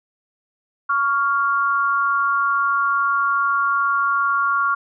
sine tone pair together, 1119.3 / 1396.9 Hz, C#6 / F6, +16 / 0 cents, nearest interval major third, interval 384 cents, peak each -19 dBFS, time 0.89-4.75 s, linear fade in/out 10 ms, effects none

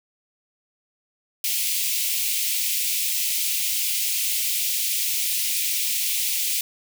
white high-pass noise, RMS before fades -24 dBFS, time 1.44-6.61 s, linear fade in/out 2 ms, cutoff 2200 Hz, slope 48 dB/octave, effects none

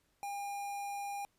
square tone with notch filter, 806 Hz, G5, 48 cents sharp, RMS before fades -40 dBFS, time 0.23-1.25 s, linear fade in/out 0 ms, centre 3600 Hz, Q 1.5, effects pink hiss -75 dBFS RMS until 1.38 s + resampled to 32000 Hz

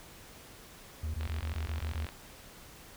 triangle tone bursts, 77.9 Hz, D#2, 3 cents sharp, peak -30 dBFS, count 8, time 1.03-2.057 s, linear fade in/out 5 ms, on 110 ms, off 21 ms
click train, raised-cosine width 0.3 ms, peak -26 dBFS, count 41, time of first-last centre 1.21-2.089 s, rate 45.5 Hz
effects pink hiss -52 dBFS RMS until 2.96 s

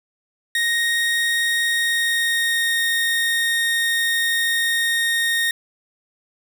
30% pulse tone with pitch glide, 1864.7 to 1852.9 Hz, A#6 to A#6, 0 to -11 cents, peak -15 dBFS, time 0.55-5.51 s, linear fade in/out 2 ms, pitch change -11 cents, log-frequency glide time 1.64-2.84 s, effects 8-bit

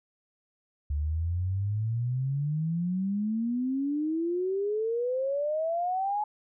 sine exponential sweep, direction up, 71 to 852 Hz, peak -26 dBFS, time 0.9-6.24 s, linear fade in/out 5 ms, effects none

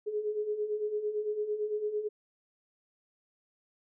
sine beating tone pair, 415.3 / 424.2 Hz, G#4 / G#4, 0 / +37 cents, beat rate 8.9 Hz, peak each -37 / -31 dBFS, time 0.06-2.09 s, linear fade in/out 20 ms, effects none

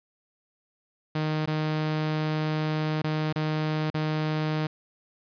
sawtooth tone with dropouts, 154.8 Hz, D#3, 9 cents flat, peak -21 dBFS, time 1.15-4.67 s, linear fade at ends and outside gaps 5 ms, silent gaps 1.459-1.474 / 3.02-3.041 / 3.327-3.358 / 3.903-3.943 s, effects resampled to 11025 Hz + 9-bit

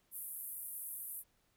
white band-pass noise, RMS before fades -45 dBFS, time 0.11-1.24 s, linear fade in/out 50 ms, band 10000 to 14000 Hz, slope 48 dB/octave, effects pink hiss -75 dBFS RMS until 1.56 s

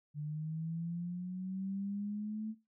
sine linear sweep, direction up, 146.83 to 220 Hz, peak -36 dBFS, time 0.14-2.55 s, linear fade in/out 50 ms, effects noise-tail reverb RT60 0.2 s tail -17 dB re dry

